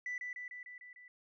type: tone with echo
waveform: sine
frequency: 1981 Hz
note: B6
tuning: 5 cents sharp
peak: -35 dBFS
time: 0.06-0.18 s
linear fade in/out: 2 ms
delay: 150 ms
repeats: 6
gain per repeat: -3 dB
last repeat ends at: 1.08 s
effects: tanh soft clip ceiling -34 dBFS